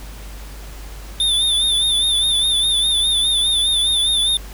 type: tone with vibrato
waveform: square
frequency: 3572 Hz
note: A7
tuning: 25 cents sharp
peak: -15 dBFS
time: 1.2-4.37 s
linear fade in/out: 2 ms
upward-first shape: sine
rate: 4.9 Hz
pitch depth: 59 cents each way
effects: added 50 Hz sine -32 dBFS peak until 4.53 s + pink hiss -40 dBFS RMS until 4.53 s